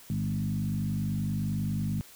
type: tone with frequency modulation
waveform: sine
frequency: 159.2 Hz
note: D#3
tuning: 40 cents sharp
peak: -27 dBFS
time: 0.1-2.01 s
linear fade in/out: 0 ms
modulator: 50.1 Hz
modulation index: 1.4
effects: white hiss -52 dBFS RMS until 2.15 s